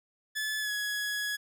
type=tone with pitch glide; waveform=sawtooth; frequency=1726 to 1678.8 Hz; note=A6 to G#6; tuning=-34 to +18 cents; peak=-27 dBFS; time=0.35-1.37 s; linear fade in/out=20 ms; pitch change=-48 cents; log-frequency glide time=0.6-0.71 s; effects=none